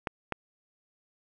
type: clicks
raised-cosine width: 0.5 ms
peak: -15 dBFS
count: 2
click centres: 0.072 / 0.323 s
effects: none